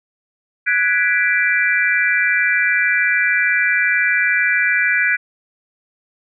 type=chord; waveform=sine; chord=G# half-diminished seventh; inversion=third; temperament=equal with one note detuned; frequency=1480 / 1667 / 1975.5 / 2349 Hz; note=F#6 / G#6 / B6 / D7; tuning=0 / +6 / 0 / 0 cents; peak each=-19 dBFS; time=0.66-5.17 s; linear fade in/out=20 ms; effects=none